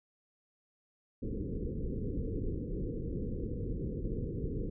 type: low-pass noise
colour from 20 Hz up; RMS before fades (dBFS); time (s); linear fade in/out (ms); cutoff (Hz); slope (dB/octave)
pink; -36; 1.22-4.7; 10; 500; 96
effects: none